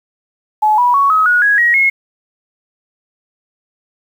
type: tone with pitch steps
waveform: sine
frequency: 855 / 976.5 / 1115.2 / 1273.7 / 1454.6 / 1661.3 / 1897.4 / 2167 Hz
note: A5 / B5 / C#6 / D#6 / F#6 / G#6 / A#6 / C#7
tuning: -50 / -20 / +10 / +40 / -30 / 0 / +30 / -40 cents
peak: -8 dBFS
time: 0.62-1.9 s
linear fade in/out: 10 ms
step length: 160 ms
effects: 7-bit